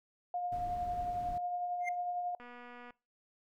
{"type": "tone with tremolo", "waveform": "sine", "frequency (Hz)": 711, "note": "F5", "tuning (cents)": 31, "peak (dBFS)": -32, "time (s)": [0.34, 2.35], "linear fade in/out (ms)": 2, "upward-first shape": "triangle", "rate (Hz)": 11, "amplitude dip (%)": 40}
{"type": "noise", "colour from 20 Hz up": "brown", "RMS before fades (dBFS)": -46, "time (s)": [0.52, 1.38], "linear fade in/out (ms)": 2}
{"type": "tone with exponential growth", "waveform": "triangle", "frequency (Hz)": 2105, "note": "C7", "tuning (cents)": 10, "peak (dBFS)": -30, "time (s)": [1.8, 1.89], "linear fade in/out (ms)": 5, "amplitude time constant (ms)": 18}
{"type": "click train", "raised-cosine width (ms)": 0.5, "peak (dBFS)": -37, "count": 124, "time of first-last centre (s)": [2.4, 2.906], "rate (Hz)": 243}
{"effects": ["noise-tail reverb RT60 0.3 s tail -23 dB re dry"]}